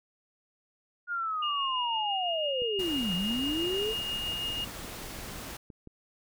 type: linear two-way sweep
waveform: sine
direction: down then up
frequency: 1440 to 168.6 to 454.7 Hz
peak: -29 dBFS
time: 1.07-3.95 s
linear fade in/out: 50 ms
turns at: 3.14 s
type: tone with tremolo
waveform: sine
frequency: 2847 Hz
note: F7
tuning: 33 cents sharp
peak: -30 dBFS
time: 1.42-4.65 s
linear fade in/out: 10 ms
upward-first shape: triangle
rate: 6 Hz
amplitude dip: 30%
type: click train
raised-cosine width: 3 ms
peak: -33 dBFS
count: 20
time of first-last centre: 2.62-5.873 s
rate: 5.84 Hz
type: noise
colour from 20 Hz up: pink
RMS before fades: -41 dBFS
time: 2.79-5.57 s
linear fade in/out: 5 ms
effects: none